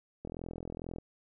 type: click train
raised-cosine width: 2 ms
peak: -27 dBFS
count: 32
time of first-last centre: 0.25-0.985 s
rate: 42.2 Hz
effects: none